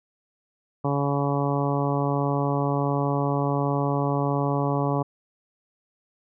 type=harmonic tone; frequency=141.4 Hz; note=C#3; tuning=35 cents sharp; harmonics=1 / 2 / 3 / 4 / 5 / 6 / 7 / 8; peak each=-25 / -28 / -30 / -31 / -32 / -33 / -33 / -34 dBFS; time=0.84-5.03 s; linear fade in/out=10 ms; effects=none